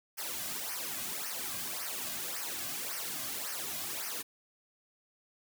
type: noise with flanger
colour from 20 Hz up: white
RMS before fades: -38 dBFS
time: 0.17-4.23 s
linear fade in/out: 20 ms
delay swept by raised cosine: 0.26 to 2.26 ms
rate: 1.8 Hz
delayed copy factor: -0.8
effects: none